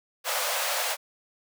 pink high-pass noise, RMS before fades -28 dBFS, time 0.24-0.97 s, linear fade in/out 50 ms, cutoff 500 Hz, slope 96 dB/octave, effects none

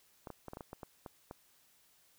clicks, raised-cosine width 1 ms, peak -30 dBFS, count 10, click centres 0.272 / 0.303 / 0.483 / 0.534 / 0.571 / 0.608 / 0.731 / 0.832 / 1.062 / 1.311 s, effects white hiss -68 dBFS RMS until 2.18 s

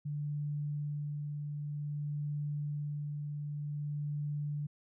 sine tone with tremolo, 147 Hz, D3, 2 cents sharp, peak -33 dBFS, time 0.05-4.67 s, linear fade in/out 10 ms, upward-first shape sine, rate 0.53 Hz, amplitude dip 30%, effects none

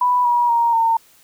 sine tone with pitch steps, 988 / 961.5 / 935.8 / 910.7 Hz, B5 / B5 / A#5 / A#5, 0 / -47 / +6 / -41 cents, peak -13 dBFS, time 0.01-0.97 s, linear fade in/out 5 ms, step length 240 ms, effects white hiss -52 dBFS RMS until 1.23 s

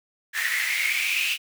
pink noise with high-pass filter sweep, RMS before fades -25 dBFS, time 0.33-1.38 s, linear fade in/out 50 ms, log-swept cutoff 1800 to 2700 Hz, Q 9.3, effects none

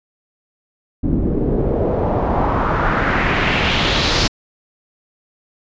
pink noise with low-pass filter sweep, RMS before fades -17 dBFS, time 1.03-4.28 s, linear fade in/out 10 ms, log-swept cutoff 260 to 5100 Hz, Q 2.2, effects resampled to 16000 Hz

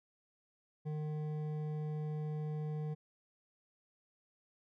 triangle tone with hard clipping, 152.3 Hz, D#3, 37 cents flat, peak -38 dBFS, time 0.85-2.95 s, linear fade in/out 20 ms, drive 13 dB, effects none

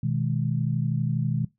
sine chord, G# minor, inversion first, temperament equal with one note detuned, 123.47 / 156.01 / 207.7 Hz, B2 / D#3 / G#3, 0 / +5 / 0 cents, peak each -26 / -26 / -31 dBFS, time 0.03-1.45 s, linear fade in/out 5 ms, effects noise-tail reverb RT60 0.2 s tail -20 dB re dry

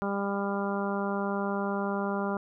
harmonic tone, 199.4 Hz, G3, 30 cents sharp, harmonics 1 / 2 / 3 / 4 / 5 / 6 / 7, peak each -31 / -34 / -36 / -37 / -38 / -39 / -39 dBFS, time 0.02-2.37 s, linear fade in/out 0 ms, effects none

